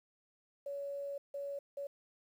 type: tone bursts at uneven times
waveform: sine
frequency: 563 Hz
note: C#5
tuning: 27 cents sharp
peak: -38 dBFS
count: 3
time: 0.66-1.18 / 1.34-1.59 / 1.77-1.87 s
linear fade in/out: 5 ms
effects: 11-bit